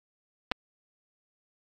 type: clicks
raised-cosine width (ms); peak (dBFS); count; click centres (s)
0.3; -12; 2; 0.515 / 0.519
effects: AAC 64 kbps